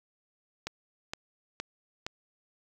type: click train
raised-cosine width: 0.2 ms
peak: -17 dBFS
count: 4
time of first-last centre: 0.67-2.065 s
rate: 2.15 Hz
effects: 8-bit